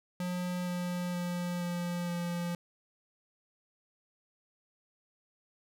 square tone with pitch steps, 179.2 / 177.76 / 176.33 / 174.9 / 173.5 Hz, F3 / F3 / F3 / F3 / F3, +45 / +31 / +17 / +3 / -11 cents, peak -33 dBFS, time 0.2-2.55 s, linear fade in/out 2 ms, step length 470 ms, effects none

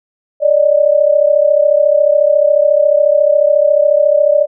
sine tone pair together, 574 / 608.1 Hz, D5 / D#5, -40 / -40 cents, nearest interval minor second, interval 100 cents, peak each -10 dBFS, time 0.4-4.47 s, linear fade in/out 50 ms, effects none

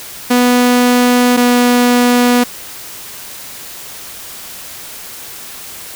sawtooth tone pair in turn, 246.1 / 244.4 Hz, B3 / B3, -6 / -18 cents, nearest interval unison, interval 12 cents, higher first, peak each -4 dBFS, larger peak neither, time 0.3-1.37 / 1.37-2.44 s, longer neither, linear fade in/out 10 ms, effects white hiss -30 dBFS RMS until 5.95 s

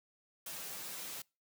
white noise with comb filter, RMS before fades -44 dBFS, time 0.46-1.22 s, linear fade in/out 5 ms, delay 8.4 ms, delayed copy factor -0.95, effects noise-tail reverb RT60 0.3 s tail -26 dB re dry + high-pass 100 Hz 12 dB/octave

